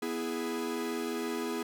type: chord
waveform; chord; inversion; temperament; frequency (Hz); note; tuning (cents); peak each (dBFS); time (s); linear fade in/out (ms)
45% pulse; E major; second; equal; 246.9 / 329.6 / 415.3; B3 / E4 / G#4; 0 / 0 / 0; -37 / -37 / -36; 0.02-1.63; 5
effects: none